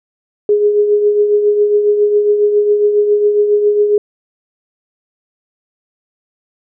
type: tone with tremolo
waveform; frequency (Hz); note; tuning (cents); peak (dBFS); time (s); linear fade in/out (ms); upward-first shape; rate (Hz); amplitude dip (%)
sine; 415.3; G#4; 0; -6; 0.49-3.98; 2; triangle; 7.3; 55
effects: none